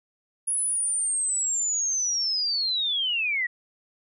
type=linear sweep; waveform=sine; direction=down; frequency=10450 to 1887 Hz; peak=-23 dBFS; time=0.47-3.47 s; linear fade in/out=10 ms; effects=none